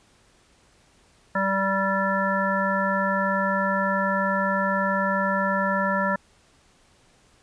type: harmonic tone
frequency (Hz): 194.2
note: G3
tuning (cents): -16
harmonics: 1 / 3 / 5 / 7 / 9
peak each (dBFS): -27 / -27 / -27 / -28 / -27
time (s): 1.35-6.16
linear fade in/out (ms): 5
effects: pink hiss -59 dBFS RMS until 7.42 s + resampled to 22050 Hz